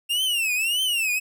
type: tone with vibrato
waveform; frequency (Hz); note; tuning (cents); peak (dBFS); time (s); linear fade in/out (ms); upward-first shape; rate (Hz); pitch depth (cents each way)
45% pulse; 2756; F7; -24; -21; 0.09-1.2; 20; triangle; 1.7; 220
effects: none